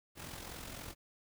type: noise with amplitude modulation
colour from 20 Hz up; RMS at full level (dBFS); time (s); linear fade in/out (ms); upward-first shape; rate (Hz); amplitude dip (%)
pink; -44; 0.15-0.95; 50; sine; 43.9; 55
effects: none